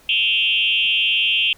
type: tone with frequency modulation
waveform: sine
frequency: 2946 Hz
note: F#7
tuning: 8 cents flat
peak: -15 dBFS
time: 0.09-1.53 s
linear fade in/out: 2 ms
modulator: 195 Hz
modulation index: 1.9
effects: pink hiss -51 dBFS RMS until 1.57 s